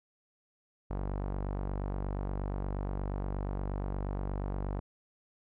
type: tone with low-pass filter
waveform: sawtooth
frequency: 48.45 Hz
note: G1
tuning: 20 cents flat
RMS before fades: -35 dBFS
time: 0.9-4.8 s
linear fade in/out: 10 ms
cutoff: 950 Hz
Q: 1.2
effects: none